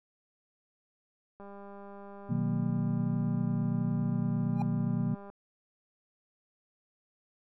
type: click train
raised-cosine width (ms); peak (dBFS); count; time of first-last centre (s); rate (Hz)
1; -35; 781; 1.4-5.3; 200
type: chord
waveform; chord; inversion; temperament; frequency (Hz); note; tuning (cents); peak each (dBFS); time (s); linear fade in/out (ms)
sine; B major seventh; none; equal; 123.47 / 155.56 / 185 / 233.1; B2 / D#3 / F#3 / A#3; 0 / 0 / 0 / 0; -33; 2.29-5.15; 10
type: tone with exponential growth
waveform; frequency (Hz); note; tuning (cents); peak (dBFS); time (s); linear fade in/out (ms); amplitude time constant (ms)
triangle; 810; G#5; -43; -27; 4.53-4.62; 2; 18
effects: none